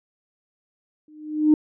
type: tone with exponential growth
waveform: sine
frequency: 305 Hz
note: D#4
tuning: 34 cents flat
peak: -9 dBFS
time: 1.08-1.54 s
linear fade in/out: 2 ms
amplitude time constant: 100 ms
effects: tanh soft clip ceiling -6 dBFS